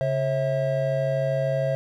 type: tone cluster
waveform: triangle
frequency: 139 / 539 / 652 Hz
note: C#3 / C#5 / E5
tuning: +5 / -49 / -19 cents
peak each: -24 dBFS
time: 0.01-1.75 s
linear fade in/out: 0 ms
effects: none